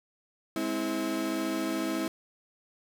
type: chord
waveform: 35% pulse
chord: Ab augmented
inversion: none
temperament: equal with one note detuned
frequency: 207.7 / 261.6 / 323.4 Hz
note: Ab3 / C4 / E4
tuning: 0 / 0 / -33 cents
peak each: -35 / -33 / -29 dBFS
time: 0.56-2.08 s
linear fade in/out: 2 ms
effects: none